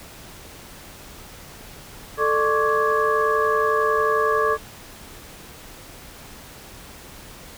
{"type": "tone cluster", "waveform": "sine", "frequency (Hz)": [440.7, 598, 1086, 1157, 1666], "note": ["A4", "D5", "C#6", "D6", "G#6"], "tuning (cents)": [3, 31, -36, -26, 5], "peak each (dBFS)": [-21, -27, -26, -22, -26], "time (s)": [2.17, 4.58], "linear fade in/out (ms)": 50, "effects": ["pink hiss -42 dBFS RMS until 7.57 s"]}